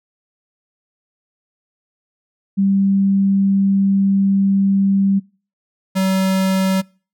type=tone pair in turn; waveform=sine / square; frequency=196 / 190.09 Hz; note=G3 / F#3; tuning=0 / +47 cents; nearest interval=minor second; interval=53 cents; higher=first; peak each=-12 / -15 dBFS; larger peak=first; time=2.57-5.2 / 5.95-6.82 s; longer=first; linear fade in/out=20 ms; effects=noise-tail reverb RT60 0.4 s tail -26 dB re dry